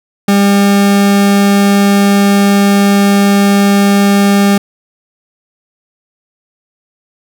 40% pulse tone, 200.3 Hz, G3, 38 cents sharp, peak -5 dBFS, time 0.28-4.58 s, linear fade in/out 5 ms, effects none

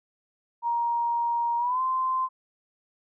sine tone with pitch glide, 941 to 1038.1 Hz, A#5 to C6, +16 to -14 cents, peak -23 dBFS, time 0.62-2.29 s, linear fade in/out 50 ms, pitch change +170 cents, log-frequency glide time 1.58-1.81 s, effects none

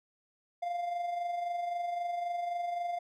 triangle tone with amplitude modulation, 698.5 Hz, F5, in tune, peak -28 dBFS, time 0.62-2.99 s, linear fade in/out 10 ms, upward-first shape sine, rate 23.8 Hz, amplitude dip 45%, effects none

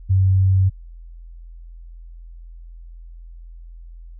sine tone, 95 Hz, F#2, 46 cents sharp, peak -12 dBFS, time 0.09-0.7 s, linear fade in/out 20 ms, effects added 42 Hz sine -36 dBFS peak until 4.19 s

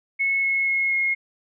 sine tone with pitch steps, 2192 / 2179 / 2167 / 2154 Hz, C#7 / C#7 / C#7 / C7, -20 / -30 / -40 / +50 cents, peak -19 dBFS, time 0.19-1.15 s, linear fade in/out 20 ms, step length 240 ms, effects none

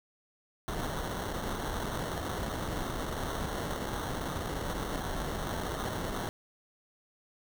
pink noise with sample-and-hold, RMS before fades -35 dBFS, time 0.68-6.29 s, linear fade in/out 0 ms, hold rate 2450 Hz, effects none

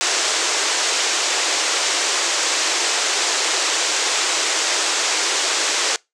white band-pass noise, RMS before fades -20 dBFS, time 0.01-5.96 s, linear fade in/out 0 ms, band 320 to 7800 Hz, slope 48 dB/octave, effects noise-tail reverb RT60 0.2 s tail -24 dB re dry

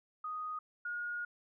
sine tone pair in turn, 1244.5 / 1435.1 Hz, D#6 / F6, 0 / +47 cents, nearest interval major second, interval 247 cents, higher second, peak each -37 / -36 dBFS, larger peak second, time 0.24-0.59 / 0.85-1.25 s, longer second, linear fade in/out 5 ms, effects none

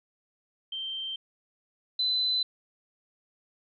sine tone pair in turn, 3136 / 4023 Hz, G7 / B7, 0 / +31 cents, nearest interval major third, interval 431 cents, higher second, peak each -32 / -24 dBFS, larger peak second, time 0.72-1.16 / 1.99-2.43 s, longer neither, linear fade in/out 5 ms, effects none

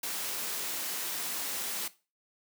white noise, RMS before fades -35 dBFS, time 0.03-1.88 s, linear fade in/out 5 ms, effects noise-tail reverb RT60 0.3 s tail -17 dB re dry + high-pass 200 Hz 12 dB/octave

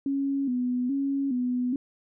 sine tone with vibrato, 261.9 Hz, C4, 2 cents sharp, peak -24 dBFS, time 0.06-1.76 s, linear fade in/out 2 ms, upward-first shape square, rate 1.2 Hz, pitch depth 92 cents each way, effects none

